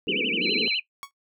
white band-pass noise, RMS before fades -30 dBFS, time 0.07-0.68 s, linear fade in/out 0 ms, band 170 to 480 Hz, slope 96 dB/octave
sine tone with vibrato, 2637 Hz, E7, in tune, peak -24 dBFS, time 0.08-0.8 s, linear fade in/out 5 ms, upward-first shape sine, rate 12 Hz, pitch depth 260 cents each way
sine tone, 4077 Hz, C8, 46 cents flat, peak -27 dBFS, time 0.41-0.79 s, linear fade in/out 50 ms
sawtooth tone with exponential decay, 1114 Hz, C#6, 8 cents sharp, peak -27 dBFS, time 1.03-1.11 s, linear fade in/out 0 ms, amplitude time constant 17 ms
effects noise-tail reverb RT60 0.1 s tail -18 dB re dry

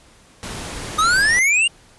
pink noise, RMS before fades -30 dBFS, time 0.43-1.39 s, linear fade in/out 0 ms
square exponential sweep, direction up, 1228 to 2866 Hz, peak -14 dBFS, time 0.98-1.68 s, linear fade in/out 10 ms
effects pink hiss -50 dBFS RMS until 1.98 s + resampled to 24000 Hz

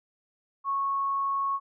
sine tone, 1102 Hz, C#6, 11 cents flat, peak -25 dBFS, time 0.64-1.6 s, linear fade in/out 50 ms, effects none

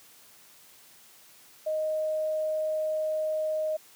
sine tone, 622.3 Hz, D#5, in tune, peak -26 dBFS, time 1.66-3.77 s, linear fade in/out 10 ms, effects white hiss -55 dBFS RMS until 3.95 s + high-pass 100 Hz 12 dB/octave

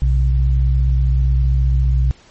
sine tone pair together, 61.9 / 131.4 Hz, B1 / C3, +5 / +8 cents, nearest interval octave + minor second, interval 1303 cents, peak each -12 / -19 dBFS, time 0.02-2.11 s, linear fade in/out 0 ms, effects pink hiss -48 dBFS RMS until 2.3 s + MP3 32 kbps

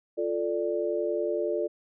sine chord, D minor, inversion first, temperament equal, 349.2 / 440 / 587.3 Hz, F4 / A4 / D5, 0 / 0 / 0 cents, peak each -30 dBFS, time 0.17-1.68 s, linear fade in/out 20 ms, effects none

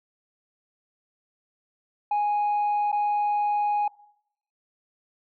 sine tone with dropouts, 829 Hz, G#5, 3 cents flat, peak -19 dBFS, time 2.11-3.88 s, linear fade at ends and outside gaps 5 ms, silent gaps 2.918-2.926 s, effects noise-tail reverb RT60 0.7 s tail -21 dB re dry + tanh soft clip ceiling -20 dBFS

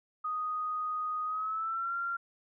sine tone with pitch glide, 1244.5 to 1380.9 Hz, D#6 to F6, 0 to -20 cents, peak -31 dBFS, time 0.24-2.17 s, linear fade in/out 10 ms, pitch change +180 cents, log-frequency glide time 1.25-1.95 s, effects none

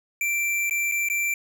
square tone with dropouts, 2349 Hz, D7, in tune, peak -23 dBFS, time 0.21-1.34 s, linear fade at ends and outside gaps 2 ms, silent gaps 0.697-0.709 / 0.915-0.92 / 1.087-1.099 s, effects none

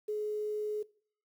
sine tone with quantisation, 423.1 Hz, G#4, 32 cents sharp, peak -31 dBFS, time 0.08-0.83 s, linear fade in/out 10 ms, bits 10, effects noise-tail reverb RT60 0.5 s tail -21 dB re dry

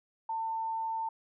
sine tone, 897 Hz, A5, 33 cents sharp, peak -31 dBFS, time 0.29-1.09 s, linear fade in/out 5 ms, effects none

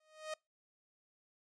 sawtooth tone with exponential growth, 622.3 Hz, D#5, in tune, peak -33 dBFS, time 0-0.34 s, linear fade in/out 5 ms, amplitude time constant 73 ms, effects noise-tail reverb RT60 0.2 s tail -25 dB re dry + resampled to 22050 Hz

